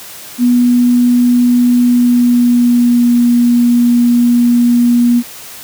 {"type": "tone with pitch glide", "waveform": "sine", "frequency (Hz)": [244, 240.1], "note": ["B3", "B3"], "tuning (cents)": [-21, -49], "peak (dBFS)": -6, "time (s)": [0.38, 5.23], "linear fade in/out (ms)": 50, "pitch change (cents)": -28, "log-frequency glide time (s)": [1.81, 3.15], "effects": ["white hiss -31 dBFS RMS until 5.63 s", "high-pass 60 Hz 12 dB/octave"]}